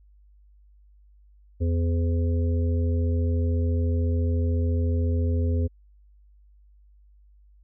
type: harmonic tone with a mistuned harmonic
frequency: 84 Hz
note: E2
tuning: 33 cents sharp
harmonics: 1 / 3 / 5 / 6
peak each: -21 / -31 / -35 / -37 dBFS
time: 1.6-5.68 s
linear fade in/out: 20 ms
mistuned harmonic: 6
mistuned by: +34 cents
effects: added 50 Hz sine -52 dBFS peak until 7.63 s